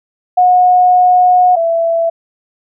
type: tone pair in turn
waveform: sine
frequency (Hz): 726 / 666.4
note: F#5 / E5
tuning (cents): -33 / +19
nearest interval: minor second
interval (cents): 148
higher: first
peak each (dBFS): -5 / -10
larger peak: first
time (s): 0.37-1.56 / 1.56-2.1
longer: first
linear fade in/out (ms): 10
effects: none